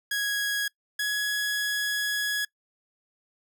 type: tone pair in turn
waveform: sawtooth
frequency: 1659 / 1677.3 Hz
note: G#6 / G#6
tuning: -2 / +17 cents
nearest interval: unison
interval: 19 cents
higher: second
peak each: -22 dBFS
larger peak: neither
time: 0.11-0.68 / 0.99-2.45 s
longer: second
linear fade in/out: 5 ms
effects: noise-tail reverb RT60 0.1 s tail -24 dB re dry